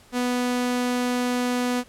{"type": "tone", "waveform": "sawtooth", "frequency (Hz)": 246.9, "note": "B3", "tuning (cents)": 0, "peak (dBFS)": -18, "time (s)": [0.12, 1.84], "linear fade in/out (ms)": 50, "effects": ["pink hiss -53 dBFS RMS until 1.88 s", "low-pass 12000 Hz 12 dB/octave"]}